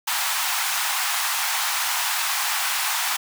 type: high-pass noise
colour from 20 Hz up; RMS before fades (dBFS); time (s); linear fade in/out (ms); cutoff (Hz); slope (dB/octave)
pink; -24; 0.07-3.17; 10; 790; 48
effects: none